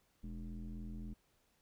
square tone with low-pass filter, 41.85 Hz, E1, 27 cents sharp, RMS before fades -45 dBFS, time 0.23-1.14 s, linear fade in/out 10 ms, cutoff 240 Hz, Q 6.6, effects pink hiss -75 dBFS RMS until 1.61 s

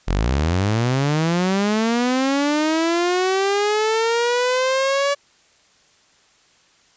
sawtooth linear sweep, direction up, 39.77 to 571 Hz, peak -13 dBFS, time 0.07-5.15 s, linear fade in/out 20 ms, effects white hiss -56 dBFS RMS until 6.96 s + resampled to 16000 Hz

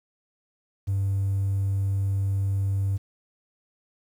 triangle tone, 98 Hz, G2, in tune, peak -19 dBFS, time 0.87-2.98 s, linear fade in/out 20 ms, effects tanh soft clip ceiling -18 dBFS + 9-bit

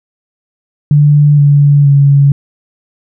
sine tone with pitch steps, 146.9 / 143.79 / 140.75 Hz, D3 / D3 / C#3, +1 / -36 / +27 cents, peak -3 dBFS, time 0.91-2.32 s, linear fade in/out 2 ms, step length 470 ms, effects none

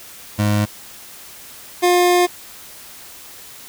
25% pulse tone pair in turn, 104.4 / 355.3 Hz, G#2 / F4, +10 / +30 cents, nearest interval octave + major sixth, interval 2120 cents, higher second, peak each -11 / -8 dBFS, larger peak second, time 0.38-0.66 / 1.82-2.27 s, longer second, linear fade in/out 20 ms, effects white hiss -39 dBFS RMS until 3.68 s

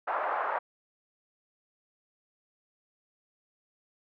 pink band-pass noise, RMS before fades -31 dBFS, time 0.07-0.59 s, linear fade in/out 10 ms, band 660 to 1400 Hz, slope 24 dB/octave, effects none

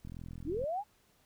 click train, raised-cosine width 5 ms, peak -33 dBFS, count 26, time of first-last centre 0.05-0.64 s, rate 42.4 Hz
sine linear sweep, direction up, 252.2 to 859 Hz, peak -32 dBFS, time 0.44-0.84 s, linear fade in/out 50 ms
effects pink hiss -69 dBFS RMS until 1.25 s

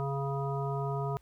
harmonic tone, 138.5 Hz, C#3, 1 cent flat, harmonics 1 / 3 / 5 / 7 / 9, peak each -32 / -37 / -39 / -40 / -42 dBFS, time 0-1.17 s, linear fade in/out 0 ms, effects added 60 Hz sine -57 dBFS peak until 1.21 s + pink hiss -68 dBFS RMS until 1.21 s

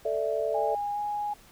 sine chord, A suspended fourth, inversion none, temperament equal with one note detuned, 442.5 / 587.3 / 659.3 Hz, A4 / D5 / E5, +10 / 0 / 0 cents, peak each -30 dBFS, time 0.05-0.75 s, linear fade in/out 5 ms
sine tone with pitch glide, 819 to 829 Hz, G#5 to G#5, -24 to -3 cents, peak -28 dBFS, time 0.54-1.34 s, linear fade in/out 10 ms, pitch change +21 cents, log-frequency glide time 0.93-0.99 s
effects pink hiss -55 dBFS RMS until 1.51 s

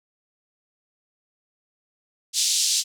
white band-pass noise, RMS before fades -22 dBFS, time 2.33-2.84 s, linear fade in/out 50 ms, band 3600 to 7700 Hz, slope 24 dB/octave, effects none

